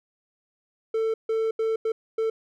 triangle tone bursts at uneven times, 445.6 Hz, A4, 22 cents sharp, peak -20 dBFS, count 5, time 0.94-1.14 / 1.29-1.51 / 1.59-1.76 / 1.85-1.92 / 2.18-2.3 s, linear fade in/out 5 ms, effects none

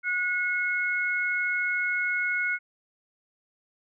sine tone pair together, 1456 / 2177 Hz, F#6 / C#7, -28 / -32 cents, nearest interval perfect fifth, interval 696 cents, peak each -27 / -27 dBFS, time 0.03-2.59 s, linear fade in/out 50 ms, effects none

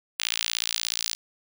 sawtooth tone with high-pass filter sweep, 56.8 Hz, A#1, 44 cents flat, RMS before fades -29 dBFS, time 0.19-1.15 s, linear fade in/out 5 ms, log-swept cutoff 3000 to 4600 Hz, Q 1.7, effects none

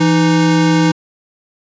square tone pair together, 166.62 / 311.1 Hz, E3 / D#4, +19 / 0 cents, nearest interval major seventh, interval 1081 cents, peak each -13 dBFS, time 0-0.92 s, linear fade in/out 10 ms, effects resampled to 16000 Hz

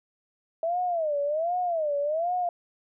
sine tone with vibrato, 643 Hz, E5, 43 cents flat, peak -24 dBFS, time 0.63-2.49 s, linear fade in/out 2 ms, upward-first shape sine, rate 1.3 Hz, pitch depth 210 cents each way, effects none

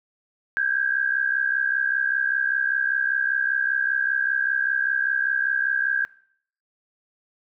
sine tone pair together, 1570 / 1635.1 Hz, G6 / G#6, +2 / -27 cents, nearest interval minor second, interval 71 cents, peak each -23 dBFS, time 0.57-6.05 s, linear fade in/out 0 ms, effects noise-tail reverb RT60 0.6 s tail -21 dB re dry

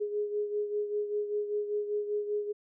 sine beating tone pair, 415.3 / 420.4 Hz, G#4 / G#4, 0 / +21 cents, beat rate 5.1 Hz, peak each -30 / -37 dBFS, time 0-2.53 s, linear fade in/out 20 ms, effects none

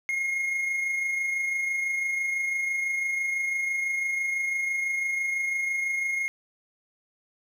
triangle tone with amplitude modulation, 2147 Hz, C7, 44 cents sharp, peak -22 dBFS, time 0.09-6.28 s, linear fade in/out 0 ms, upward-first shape sine, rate 26 Hz, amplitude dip 35%, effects none

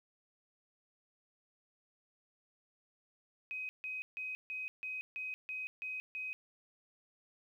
sine tone bursts, 2521 Hz, D#7, 22 cents sharp, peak -38 dBFS, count 9, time 3.51-6.33 s, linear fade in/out 0 ms, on 180 ms, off 150 ms, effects 12-bit

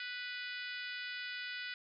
harmonic tone, 493.9 Hz, B4, in tune, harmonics 3 / 4 / 5 / 6 / 7 / 8 / 9 / 10, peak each -44 / -46 / -48 / -50 / -51 / -52 / -53 / -54 dBFS, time 0-1.74 s, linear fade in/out 2 ms, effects none

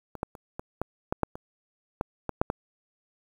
clicks, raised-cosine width 1 ms, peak -24 / -14 / -30 / -20 / -14 / -12 / -9 / -24 / -13 / -15 / -7 / -13 dBFS, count 12, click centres 0.153 / 0.231 / 0.352 / 0.595 / 0.816 / 1.125 / 1.233 / 1.355 / 2.011 / 2.293 / 2.415 / 2.501 s, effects 8-bit

